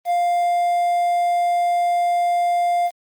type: tone with quantisation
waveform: triangle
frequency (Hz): 700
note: F5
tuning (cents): +4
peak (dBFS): -14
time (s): 0.05-2.91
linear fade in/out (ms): 50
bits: 7
effects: Opus 32 kbps